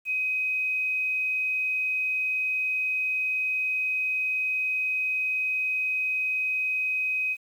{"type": "tone", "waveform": "sine", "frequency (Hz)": 2521, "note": "D#7", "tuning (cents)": 22, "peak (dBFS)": -24, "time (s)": [0.05, 7.37], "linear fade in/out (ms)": 50, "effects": ["9-bit"]}